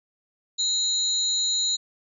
sine tone cluster, 3853 / 4144 / 6960 Hz, B7 / C8 / A8, -44 / -17 / -20 cents, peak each -26 dBFS, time 0.58-1.77 s, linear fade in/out 20 ms, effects none

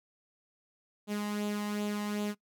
sawtooth tone with flanger, 207.7 Hz, G#3, in tune, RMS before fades -34 dBFS, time 1.07-2.35 s, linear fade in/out 50 ms, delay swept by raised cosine 0.27 to 1.05 ms, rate 2.6 Hz, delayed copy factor +0.5, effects noise-tail reverb RT60 0.1 s tail -21 dB re dry

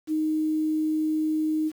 sine tone with quantisation, 311.1 Hz, D#4, in tune, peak -22 dBFS, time 0.07-1.72 s, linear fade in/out 50 ms, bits 8, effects none

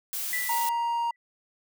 blue noise, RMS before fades -32 dBFS, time 0.13-0.69 s, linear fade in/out 0 ms
sine tone with exponential decay, 1975.5 Hz, B6, in tune, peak -26 dBFS, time 0.33-1.16 s, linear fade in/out 1 ms, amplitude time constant 180 ms
triangle tone, 937 Hz, A#5, 9 cents sharp, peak -23 dBFS, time 0.49-1.11 s, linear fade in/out 5 ms
effects none

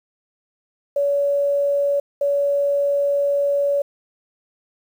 sine tone pair in turn, 567 / 567 Hz, C#5 / C#5, +39 / +39 cents, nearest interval unison, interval 0 cents, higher neither, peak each -16 dBFS, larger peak neither, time 0.96-2 / 2.21-3.82 s, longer second, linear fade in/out 5 ms, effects 8-bit

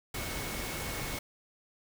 sine tone in noise, 2200 Hz, C#7, 14 cents flat, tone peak -45 dBFS, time 0.14-1.19 s, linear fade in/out 5 ms, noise pink, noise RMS -37 dBFS, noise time 0.14-1.19 s, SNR -11 dB, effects none

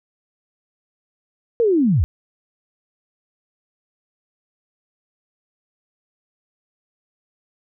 sine linear sweep, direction down, 482.4 to 60.3 Hz, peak -13 dBFS, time 1.6-2.04 s, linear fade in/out 0 ms, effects none

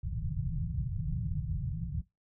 white low-pass noise, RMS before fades -34 dBFS, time 0.03-2.02 s, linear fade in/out 5 ms, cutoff 170 Hz, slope 96 dB/octave, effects noise-tail reverb RT60 0.2 s tail -20 dB re dry

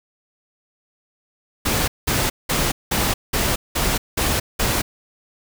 pink noise bursts, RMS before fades -20 dBFS, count 8, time 1.65-4.82 s, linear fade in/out 10 ms, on 230 ms, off 190 ms, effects none

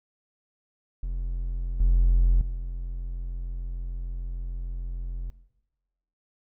triangle tone with level steps, 43.34 Hz, F1, 12 cents flat, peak -25 / -14 / -28 dBFS, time 1.03-5.3 s, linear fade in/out 0 ms, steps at 1.8 / 2.41 s, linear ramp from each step 2 ms, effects noise-tail reverb RT60 1.0 s tail -17 dB re dry + tanh soft clip ceiling -11 dBFS

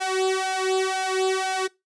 sawtooth tone with flanger, 378.1 Hz, F#4, 38 cents sharp, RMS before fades -24 dBFS, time 0-1.68 s, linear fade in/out 20 ms, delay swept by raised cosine 1.2 to 2.4 ms, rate 2 Hz, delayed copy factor +0.85, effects noise-tail reverb RT60 0.2 s tail -21 dB re dry + resampled to 22050 Hz

